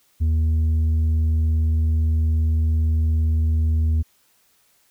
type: tone with tanh clipping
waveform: sine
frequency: 79.4 Hz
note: D#2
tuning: 36 cents sharp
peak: -17 dBFS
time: 0.2-4.03 s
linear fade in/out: 20 ms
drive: 4 dB
effects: white hiss -61 dBFS RMS until 4.9 s